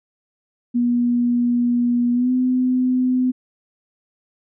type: tone with pitch glide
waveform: sine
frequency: 241.4 to 253.7 Hz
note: B3 to B3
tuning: -39 to +47 cents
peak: -15 dBFS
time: 0.74-3.32 s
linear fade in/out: 20 ms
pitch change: +86 cents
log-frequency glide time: 2.13-2.31 s
effects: none